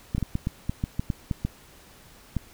clicks, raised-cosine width 5 ms, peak -13 dBFS, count 12, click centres 0.149 / 0.181 / 0.227 / 0.354 / 0.471 / 0.695 / 0.839 / 0.995 / 1.102 / 1.312 / 1.45 / 2.367 s, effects pink hiss -52 dBFS RMS until 2.53 s

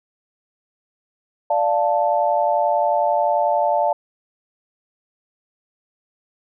sine chord, D minor, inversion none, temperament equal, 587.3 / 698.5 / 880 Hz, D5 / F5 / A5, 0 / 0 / 0 cents, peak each -20 dBFS, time 1.5-3.93 s, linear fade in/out 5 ms, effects none

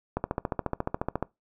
click train, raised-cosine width 1 ms, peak -13 dBFS, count 16, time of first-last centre 0.17-1.226 s, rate 14.2 Hz, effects noise-tail reverb RT60 0.2 s tail -22 dB re dry

